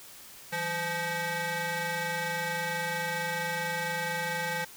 20% pulse ring-modulated tone, 349.2 Hz, F4, in tune, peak -22 dBFS, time 0.52-4.65 s, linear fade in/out 10 ms, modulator 1210 Hz, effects white hiss -49 dBFS RMS until 4.76 s

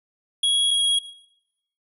square tone pair in turn, 3322 / 3305 Hz, G#7 / G#7, 0 / -9 cents, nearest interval unison, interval 9 cents, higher first, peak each -18 dBFS, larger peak neither, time 0.43-0.71 / 0.71-0.99 s, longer neither, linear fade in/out 5 ms, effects noise-tail reverb RT60 0.8 s tail -17 dB re dry + resampled to 32000 Hz

